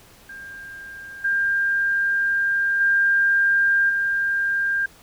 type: tone with level steps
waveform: sine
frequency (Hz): 1598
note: G6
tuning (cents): +33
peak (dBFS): -35 / -18 / -15 / -19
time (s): 0.29-4.86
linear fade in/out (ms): 5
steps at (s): 1.24 / 2.8 / 3.89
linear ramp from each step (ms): 10
effects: pink hiss -50 dBFS RMS until 5.02 s